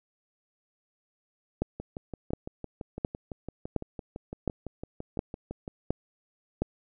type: two click trains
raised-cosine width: 2 ms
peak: -23 / -13 dBFS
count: 24 / 8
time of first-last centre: 1.8-5.679 / 1.62-6.62 s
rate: 5.93 / 1.4 Hz
effects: none